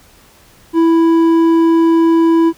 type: tone with hard clipping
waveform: sine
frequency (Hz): 329.9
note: E4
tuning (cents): +1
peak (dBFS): -9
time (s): 0.73-2.53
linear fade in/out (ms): 50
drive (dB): 6
effects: pink hiss -46 dBFS RMS until 2.57 s